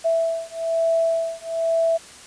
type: beating tone pair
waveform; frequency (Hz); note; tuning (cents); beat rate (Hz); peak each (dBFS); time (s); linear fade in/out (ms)
sine; 659.3 / 660.4; E5 / E5; 0 / +3; 1.1; -22; 0.04-1.98; 20
effects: white hiss -43 dBFS RMS until 2.26 s + resampled to 22050 Hz